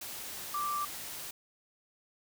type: tone in noise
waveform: sine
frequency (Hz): 1174.7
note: D6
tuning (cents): 0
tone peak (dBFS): -31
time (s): 0.54-0.85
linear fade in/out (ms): 5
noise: white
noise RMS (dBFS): -42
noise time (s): 0.01-1.31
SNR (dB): +8
effects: none